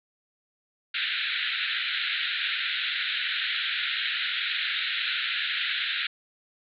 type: band-pass noise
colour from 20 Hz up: white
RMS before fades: -29 dBFS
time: 0.94-6.07 s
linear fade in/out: 5 ms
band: 1400 to 4000 Hz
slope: 96 dB/octave
effects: none